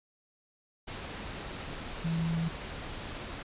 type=tone in noise; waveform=sine; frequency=164.81 Hz; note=E3; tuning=in tune; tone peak=-28 dBFS; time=2.04-2.49 s; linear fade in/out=10 ms; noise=pink; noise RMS=-40 dBFS; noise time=0.87-3.43 s; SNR=+9 dB; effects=resampled to 8000 Hz